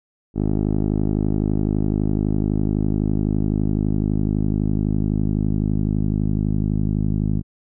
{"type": "tone with low-pass filter sweep", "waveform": "10% pulse", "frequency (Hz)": 51.91, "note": "G#1", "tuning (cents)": 0, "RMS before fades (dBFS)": -20, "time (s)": [0.34, 7.43], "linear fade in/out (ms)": 50, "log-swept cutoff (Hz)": [390, 210], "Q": 1.2, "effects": []}